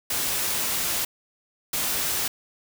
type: noise bursts at uneven times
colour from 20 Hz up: white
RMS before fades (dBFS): -26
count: 2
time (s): 0.1-1.05 / 1.73-2.28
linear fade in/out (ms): 5
effects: none